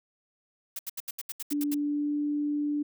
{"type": "noise bursts", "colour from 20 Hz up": "blue", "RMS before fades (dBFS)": -35, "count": 10, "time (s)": [0.76, 1.745], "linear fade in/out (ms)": 5, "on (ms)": 31, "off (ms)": 75}
{"type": "tone with pitch glide", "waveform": "sine", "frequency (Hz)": [291.3, 293.7], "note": ["D4", "D4"], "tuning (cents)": [-14, 0], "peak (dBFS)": -26, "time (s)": [1.51, 2.83], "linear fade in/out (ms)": 10, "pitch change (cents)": 14, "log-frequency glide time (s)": [1.75, 2.15]}
{"effects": []}